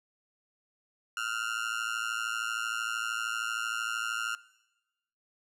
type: tone with amplitude modulation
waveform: 30% pulse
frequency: 1400 Hz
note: F6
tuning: 4 cents sharp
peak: -25 dBFS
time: 1.17-4.35 s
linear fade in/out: 2 ms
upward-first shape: sine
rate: 113 Hz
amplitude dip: 95%
effects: noise-tail reverb RT60 1.0 s tail -19 dB re dry + low-pass 10000 Hz 12 dB/octave